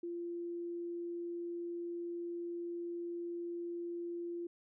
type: tone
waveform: sine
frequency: 344.4 Hz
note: F4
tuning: 24 cents flat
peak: -38 dBFS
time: 0.03-4.47 s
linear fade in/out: 5 ms
effects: none